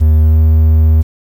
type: tone with pitch glide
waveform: triangle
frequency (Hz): 77.78 to 78.82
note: D#2 to D#2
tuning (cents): 0 to +23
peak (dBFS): -3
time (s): 0-1.03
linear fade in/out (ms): 20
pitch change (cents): +23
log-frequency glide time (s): 0.18-0.37
effects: 7-bit